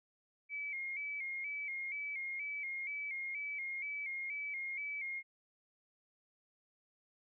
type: tone with vibrato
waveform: sine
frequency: 2217 Hz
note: C#7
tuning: in tune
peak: -38 dBFS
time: 0.49-5.23 s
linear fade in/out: 50 ms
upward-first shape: square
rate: 2.1 Hz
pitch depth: 62 cents each way
effects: none